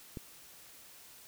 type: click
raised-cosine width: 3 ms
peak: -27 dBFS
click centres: 0.172 s
effects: white hiss -55 dBFS RMS until 1.27 s